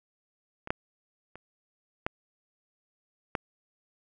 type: clicks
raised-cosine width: 0.5 ms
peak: -24 / -11 / -29 / -13 / -13 dBFS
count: 5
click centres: 0.674 / 0.705 / 1.356 / 2.065 / 3.352 s
effects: none